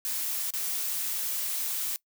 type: noise with dropouts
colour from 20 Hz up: blue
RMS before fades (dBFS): -31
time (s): 0.05-1.96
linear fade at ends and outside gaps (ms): 0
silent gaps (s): 0.505-0.537
effects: noise-tail reverb RT60 0.1 s tail -21 dB re dry